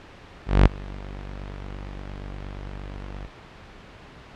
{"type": "tone with ADSR envelope", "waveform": "sawtooth", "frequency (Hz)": 48.59, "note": "G1", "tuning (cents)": -15, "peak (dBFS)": -6, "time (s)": [0.46, 3.27], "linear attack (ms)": 200, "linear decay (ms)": 16, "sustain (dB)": -24, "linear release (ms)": 6, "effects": ["pink hiss -45 dBFS RMS until 4.35 s", "low-pass 3000 Hz 12 dB/octave"]}